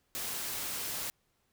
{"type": "noise", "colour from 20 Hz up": "white", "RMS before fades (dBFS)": -37, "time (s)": [0.15, 1.1], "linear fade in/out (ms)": 0, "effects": ["pink hiss -75 dBFS RMS until 1.52 s"]}